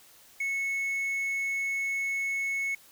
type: tone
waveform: triangle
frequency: 2200 Hz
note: C#7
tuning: 14 cents flat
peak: -26 dBFS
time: 0.4-2.75 s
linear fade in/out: 5 ms
effects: white hiss -56 dBFS RMS until 2.91 s